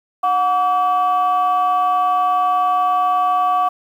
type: tone pair together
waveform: sine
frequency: 729.7 / 1146 Hz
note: F#5 / D6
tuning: -24 / -43 cents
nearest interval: minor sixth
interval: 781 cents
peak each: -15 dBFS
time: 0.23-3.69 s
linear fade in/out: 10 ms
effects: tanh soft clip ceiling -9 dBFS + 8-bit